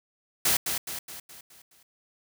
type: noise with echo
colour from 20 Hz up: white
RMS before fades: -23 dBFS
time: 0.45-0.57 s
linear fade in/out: 5 ms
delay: 210 ms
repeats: 6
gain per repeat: -6 dB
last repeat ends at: 1.83 s
effects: none